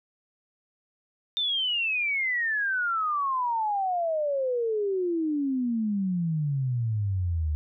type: exponential sweep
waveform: sine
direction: down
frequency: 3618 to 74 Hz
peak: -24 dBFS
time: 1.37-7.55 s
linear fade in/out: 0 ms
effects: none